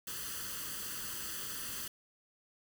white noise with comb filter, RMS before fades -41 dBFS, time 0.07-1.88 s, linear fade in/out 5 ms, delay 0.65 ms, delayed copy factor +0.75, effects none

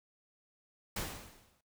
pink noise with exponential decay, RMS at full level -35 dBFS, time 0.96-1.61 s, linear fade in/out 5 ms, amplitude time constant 140 ms, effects noise-tail reverb RT60 0.2 s tail -21 dB re dry

